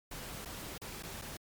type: noise with dropouts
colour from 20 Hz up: pink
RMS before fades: -44 dBFS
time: 0.11-1.37 s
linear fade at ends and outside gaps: 5 ms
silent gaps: 0.45-0.456 / 0.78-0.815 / 1.026-1.033 / 1.216-1.22 s
effects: MP3 96 kbps